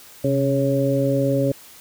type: harmonic tone with a mistuned harmonic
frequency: 138.1 Hz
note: C#3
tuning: 6 cents flat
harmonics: 1 / 2 / 3 / 4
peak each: -22 / -22 / -26 / -21 dBFS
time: 0.24-1.52 s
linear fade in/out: 5 ms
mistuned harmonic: 1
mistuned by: -63 cents
effects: white hiss -45 dBFS RMS until 1.8 s